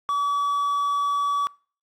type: tone with quantisation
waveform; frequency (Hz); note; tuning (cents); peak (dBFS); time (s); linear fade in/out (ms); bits
triangle; 1143; D6; -47; -19; 0.09-1.47; 0; 8
effects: noise-tail reverb RT60 0.4 s tail -24 dB re dry + AAC 64 kbps